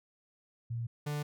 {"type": "tone pair in turn", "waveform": ["sine", "45% pulse"], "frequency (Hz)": [116.8, 147.63], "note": ["A#2", "D3"], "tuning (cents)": [4, 9], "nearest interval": "major third", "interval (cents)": 405, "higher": "second", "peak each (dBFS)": [-33, -33], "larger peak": "neither", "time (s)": [[0.7, 0.87], [1.06, 1.23]], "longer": "neither", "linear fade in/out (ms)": 10, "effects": []}